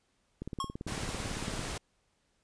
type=click train; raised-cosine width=3 ms; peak=-25 dBFS; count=22; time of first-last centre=0.42-1.593 s; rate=17.9 Hz
type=tone with exponential decay; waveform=square; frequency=1086 Hz; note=C#6; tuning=36 cents flat; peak=-29 dBFS; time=0.6-0.75 s; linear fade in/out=2 ms; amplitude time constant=32 ms
type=noise; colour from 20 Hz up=pink; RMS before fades=-38 dBFS; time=0.87-1.78 s; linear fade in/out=5 ms
effects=pink hiss -74 dBFS RMS until 2.43 s + resampled to 22050 Hz